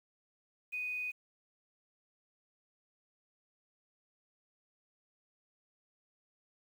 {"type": "tone with quantisation", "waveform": "sine", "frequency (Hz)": 2489, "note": "D#7", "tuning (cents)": 0, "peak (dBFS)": -35, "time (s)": [0.72, 1.12], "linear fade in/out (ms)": 20, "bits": 10, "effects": []}